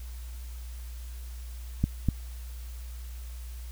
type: clicks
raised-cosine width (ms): 5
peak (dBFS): -11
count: 2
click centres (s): 1.84 / 2.087
effects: added 60 Hz sine -37 dBFS peak until 3.71 s + white hiss -53 dBFS RMS until 3.71 s